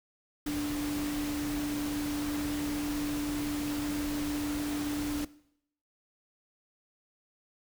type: tone in noise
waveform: sine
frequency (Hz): 293.7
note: D4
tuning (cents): 0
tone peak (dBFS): -30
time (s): 0.46-5.25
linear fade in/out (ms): 5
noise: pink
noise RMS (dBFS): -39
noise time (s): 0.46-5.25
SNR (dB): +6
effects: noise-tail reverb RT60 0.7 s tail -19 dB re dry